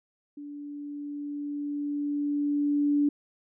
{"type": "tone with level ramp", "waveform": "sine", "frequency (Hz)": 290, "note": "D4", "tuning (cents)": -22, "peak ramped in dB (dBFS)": [-38, -20], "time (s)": [0.37, 3.09], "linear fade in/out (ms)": 5, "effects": []}